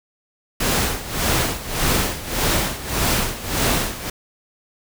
pink noise with tremolo, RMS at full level -18 dBFS, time 0.6-4.1 s, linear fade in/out 5 ms, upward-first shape sine, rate 1.7 Hz, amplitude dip 80%, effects none

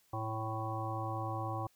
harmonic tone, 110.5 Hz, A2, 8 cents sharp, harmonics 1 / 3 / 5 / 7 / 9 / 10, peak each -38 / -44 / -45 / -41 / -44 / -43 dBFS, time 0.13-1.67 s, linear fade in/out 5 ms, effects white hiss -70 dBFS RMS until 1.75 s

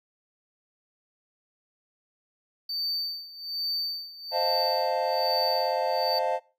triangle tone with tremolo, 4583 Hz, D8, 43 cents flat, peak -25 dBFS, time 2.69-6.19 s, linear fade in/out 5 ms, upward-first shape sine, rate 1.2 Hz, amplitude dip 85%
triangle chord, F dominant seventh, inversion second, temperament equal with one note detuned, 523.3 / 620.5 / 698.5 / 880 Hz, C5 / Eb5 / F5 / A5, 0 / -5 / 0 / 0 cents, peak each -28 dBFS, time 4.31-6.4 s, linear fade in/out 50 ms
effects noise-tail reverb RT60 0.3 s tail -20 dB re dry

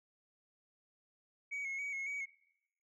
sine tone with vibrato, 2217 Hz, C#7, in tune, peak -35 dBFS, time 1.51-2.26 s, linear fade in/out 20 ms, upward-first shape square, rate 3.6 Hz, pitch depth 35 cents each way, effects noise-tail reverb RT60 0.9 s tail -24 dB re dry + tanh soft clip ceiling -36 dBFS

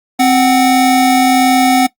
square tone pair together, 261.6 / 743.3 Hz, C4 / F#5, 0 / +8 cents, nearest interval octave + tritone, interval 1808 cents, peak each -11 dBFS, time 0.19-1.87 s, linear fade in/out 10 ms, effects noise-tail reverb RT60 0.1 s tail -19 dB re dry + Opus 48 kbps

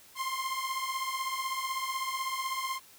sawtooth beating tone pair, 1046.5 / 1062.5 Hz, C6 / C6, 0 / +26 cents, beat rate 16 Hz, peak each -31 dBFS, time 0.15-2.8 s, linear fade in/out 50 ms, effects white hiss -56 dBFS RMS until 2.98 s

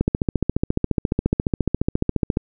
click train, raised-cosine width 3 ms, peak -5 dBFS, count 35, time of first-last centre 0.01-2.371 s, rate 14.4 Hz, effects none

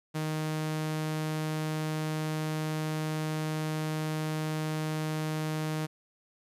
sawtooth tone, 155.56 Hz, D#3, in tune, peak -26 dBFS, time 0.14-5.87 s, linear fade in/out 20 ms, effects resampled to 32000 Hz + 11-bit

